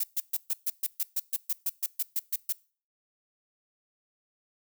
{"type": "noise bursts", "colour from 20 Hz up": "violet", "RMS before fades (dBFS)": -28, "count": 16, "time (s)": [0, 2.526], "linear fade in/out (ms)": 5, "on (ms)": 36, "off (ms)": 130, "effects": ["noise-tail reverb RT60 0.4 s tail -23 dB re dry"]}